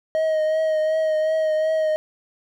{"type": "tone with vibrato", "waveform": "triangle", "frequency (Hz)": 628, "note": "D#5", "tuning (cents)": 16, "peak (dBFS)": -16, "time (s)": [0.15, 1.96], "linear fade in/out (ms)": 0, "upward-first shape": "triangle", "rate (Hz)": 2.7, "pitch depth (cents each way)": 28, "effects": []}